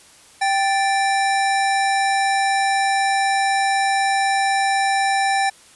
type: tone pair together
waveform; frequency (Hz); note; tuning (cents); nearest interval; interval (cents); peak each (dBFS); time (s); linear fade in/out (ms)
square; 784 / 1760; G5 / A6; 0 / 0; octave + major second; 1400; -18 / -24; 0.41-5.5; 10
effects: white hiss -48 dBFS RMS until 5.75 s + resampled to 24000 Hz